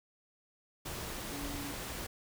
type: tone in noise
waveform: sine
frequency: 284.8 Hz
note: C#4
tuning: 47 cents sharp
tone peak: -42 dBFS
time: 1.31-1.72 s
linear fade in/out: 10 ms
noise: pink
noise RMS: -41 dBFS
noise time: 0.85-2.07 s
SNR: -4 dB
effects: none